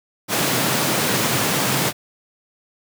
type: high-pass noise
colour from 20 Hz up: pink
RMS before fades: -20 dBFS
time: 0.28-1.93 s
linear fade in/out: 50 ms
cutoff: 110 Hz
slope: 48 dB/octave
effects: none